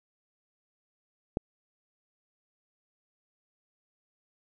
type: click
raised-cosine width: 2 ms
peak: -14 dBFS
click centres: 1.371 s
effects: none